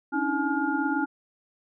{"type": "tone cluster", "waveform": "sine", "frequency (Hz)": [274.8, 292.3, 320.7, 850, 1416], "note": ["C#4", "D4", "E4", "G#5", "F6"], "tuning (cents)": [-15, -8, -48, 40, 23], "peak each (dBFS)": -30, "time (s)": [0.12, 1.06], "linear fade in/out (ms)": 20, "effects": []}